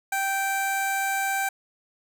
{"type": "tone with notch filter", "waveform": "15% pulse", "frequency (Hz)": 781, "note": "G5", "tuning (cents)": -7, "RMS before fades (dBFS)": -26, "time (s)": [0.12, 1.49], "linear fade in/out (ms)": 5, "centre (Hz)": 3300, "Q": 1.3, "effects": []}